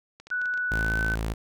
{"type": "clicks", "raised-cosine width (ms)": 0.2, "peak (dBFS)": -28, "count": 7, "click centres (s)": [0.2, 0.27, 0.303, 0.416, 0.457, 0.539, 0.576]}
{"type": "tone with pitch glide", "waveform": "sine", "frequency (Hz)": [1480, 1515.5], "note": ["F#6", "F#6"], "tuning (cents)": [0, 41], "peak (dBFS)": -25, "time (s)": [0.31, 1.15], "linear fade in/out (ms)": 5, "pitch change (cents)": 41, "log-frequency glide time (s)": [0.72, 0.97]}
{"type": "tone", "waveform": "sawtooth", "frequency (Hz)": 55, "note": "A1", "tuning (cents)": 0, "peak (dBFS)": -23, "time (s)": [0.71, 1.34], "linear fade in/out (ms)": 10}
{"effects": []}